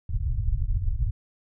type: low-pass noise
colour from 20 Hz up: pink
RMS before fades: -25 dBFS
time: 0.09-1.11 s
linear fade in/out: 5 ms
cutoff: 120 Hz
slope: 48 dB/octave
effects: none